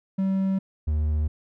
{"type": "tone pair in turn", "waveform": "triangle", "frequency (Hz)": [192.1, 76.23], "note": ["G3", "D#2"], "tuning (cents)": [-35, -35], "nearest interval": "octave + major third", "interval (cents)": 1600, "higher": "first", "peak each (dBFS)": -19, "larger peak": "neither", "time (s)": [[0.18, 0.59], [0.87, 1.28]], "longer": "neither", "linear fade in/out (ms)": 10, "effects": []}